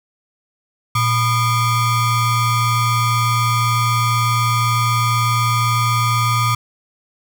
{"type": "ring-modulated tone", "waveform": "square", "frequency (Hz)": 553, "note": "C#5", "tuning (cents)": -4, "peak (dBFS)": -12, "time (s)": [0.95, 6.55], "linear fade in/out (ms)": 5, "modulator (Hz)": 670, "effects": []}